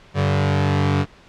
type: tone pair together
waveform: sawtooth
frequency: 95.7 / 143.39 Hz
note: G2 / D3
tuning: -41 / -41 cents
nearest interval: perfect fifth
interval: 700 cents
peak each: -15 dBFS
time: 0.14-1.06 s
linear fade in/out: 50 ms
effects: pink hiss -48 dBFS RMS until 1.28 s + low-pass 4000 Hz 12 dB/octave